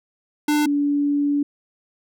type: tone pair in turn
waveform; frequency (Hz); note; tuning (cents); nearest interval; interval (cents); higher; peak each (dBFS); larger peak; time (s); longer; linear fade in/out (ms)
square / sine; 297.7 / 287.7; D4 / D4; +24 / -36; minor second; 60; first; -17; neither; 0.48-0.66 / 0.66-1.43; second; 5
effects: none